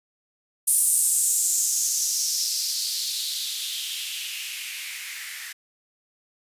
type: noise with band-pass filter sweep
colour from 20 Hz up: violet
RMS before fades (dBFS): -26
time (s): 0.67-5.53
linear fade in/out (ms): 10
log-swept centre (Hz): 9600 to 1800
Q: 3.6
effects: resampled to 32000 Hz